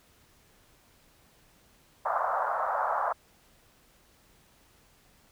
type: band-pass noise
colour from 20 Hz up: pink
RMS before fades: -29 dBFS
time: 2.05-3.13 s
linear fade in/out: 10 ms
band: 610 to 1400 Hz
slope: 48 dB/octave
effects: pink hiss -62 dBFS RMS until 5.31 s